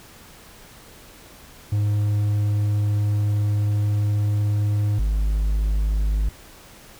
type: tone pair in turn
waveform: triangle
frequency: 103.83 / 51.91 Hz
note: G#2 / G#1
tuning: 0 / 0 cents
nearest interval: octave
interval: 1200 cents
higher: first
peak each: -16 / -16 dBFS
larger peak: neither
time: 1.72-4.99 / 4.99-6.29 s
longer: first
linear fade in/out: 5 ms
effects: pink hiss -46 dBFS RMS until 6.99 s